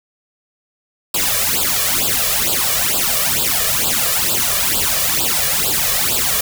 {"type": "noise with flanger", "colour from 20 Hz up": "white", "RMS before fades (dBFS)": -17, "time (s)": [1.14, 6.41], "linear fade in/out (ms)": 5, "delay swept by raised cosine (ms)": [0.24, 1.74], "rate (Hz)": 2.2, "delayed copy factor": 0.95, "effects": []}